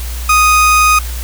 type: tone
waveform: 30% pulse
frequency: 1244.5 Hz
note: D#6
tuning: in tune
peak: -4 dBFS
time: 0.29-0.99 s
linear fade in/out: 5 ms
effects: added 60 Hz sine -19 dBFS peak until 1.23 s + white hiss -29 dBFS RMS until 1.23 s